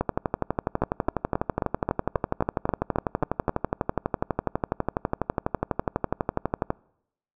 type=two click trains; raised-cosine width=1 ms; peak=-9 / -9 dBFS; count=11 / 82; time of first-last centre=0.82-3.494 / 0.01-6.704 s; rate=3.74 / 12.1 Hz; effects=noise-tail reverb RT60 0.8 s tail -26 dB re dry